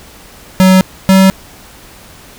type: tone pair in turn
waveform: square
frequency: 187.3 / 190.79 Hz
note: F#3 / G3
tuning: +21 / -47 cents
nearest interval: unison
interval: 32 cents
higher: second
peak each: -4 dBFS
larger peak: neither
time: 0.6-0.81 / 1.09-1.3 s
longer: neither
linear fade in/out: 0 ms
effects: pink hiss -37 dBFS RMS until 2.38 s